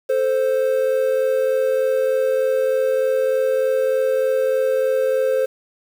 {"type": "tone pair together", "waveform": "triangle", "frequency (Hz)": [440, 523.3], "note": ["A4", "C5"], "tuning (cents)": [0, 0], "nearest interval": "minor third", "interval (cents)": 300, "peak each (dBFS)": [-20, -15], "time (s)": [0.09, 5.46], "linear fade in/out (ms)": 10, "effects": ["7-bit"]}